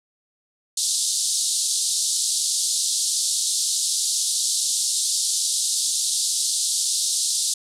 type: band-pass noise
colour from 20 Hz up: white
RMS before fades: -23 dBFS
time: 0.77-7.54 s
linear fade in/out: 5 ms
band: 3700 to 9800 Hz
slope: 48 dB/octave
effects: none